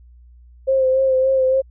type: tone with vibrato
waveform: sine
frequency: 526 Hz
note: C5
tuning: 9 cents sharp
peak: -13 dBFS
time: 0.67-1.62 s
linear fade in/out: 20 ms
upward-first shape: sine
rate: 3.5 Hz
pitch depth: 28 cents each way
effects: added 60 Hz sine -43 dBFS peak until 1.7 s